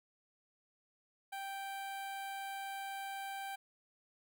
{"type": "tone with notch filter", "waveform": "sawtooth", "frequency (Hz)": 784, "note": "G5", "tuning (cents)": 0, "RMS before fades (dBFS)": -43, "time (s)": [1.32, 3.56], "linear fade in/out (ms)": 10, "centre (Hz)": 5700, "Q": 1.4, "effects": []}